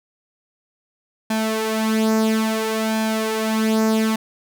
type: tone with flanger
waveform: sawtooth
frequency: 220 Hz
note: A3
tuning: in tune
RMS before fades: -20 dBFS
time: 1.3-4.16 s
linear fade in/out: 5 ms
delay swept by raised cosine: 1.2 to 4.4 ms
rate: 0.59 Hz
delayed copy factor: +0.65
effects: none